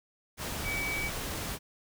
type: tone in noise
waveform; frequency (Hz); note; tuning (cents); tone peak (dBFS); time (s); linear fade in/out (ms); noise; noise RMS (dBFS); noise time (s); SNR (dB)
sine; 2285; D7; -48; -32; 0.63-1.11; 50; pink; -36; 0.37-1.59; +1
effects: none